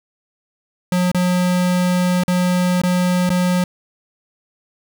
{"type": "tone with dropouts", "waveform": "square", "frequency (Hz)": 180, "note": "F#3", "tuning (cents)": -47, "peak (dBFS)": -15, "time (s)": [0.92, 3.64], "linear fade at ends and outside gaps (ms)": 2, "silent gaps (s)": [[1.116, 1.146], [2.236, 2.28], [2.817, 2.835], [3.293, 3.302]], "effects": []}